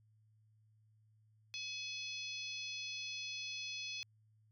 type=harmonic tone with a mistuned harmonic; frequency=851 Hz; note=G#5; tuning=42 cents sharp; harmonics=3 / 4 / 5 / 6 / 7; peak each=-45 / -47 / -49 / -51 / -52 dBFS; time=1.54-4.03 s; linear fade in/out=0 ms; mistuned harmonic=6; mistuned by=-16 cents; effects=added 108 Hz sine -67 dBFS peak until 4.51 s